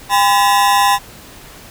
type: ring-modulated tone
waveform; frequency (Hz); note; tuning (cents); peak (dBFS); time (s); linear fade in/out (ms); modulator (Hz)
40% pulse; 910; A#5; -42; -6; 0.09-0.99; 50; 105
effects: pink hiss -38 dBFS RMS until 1.7 s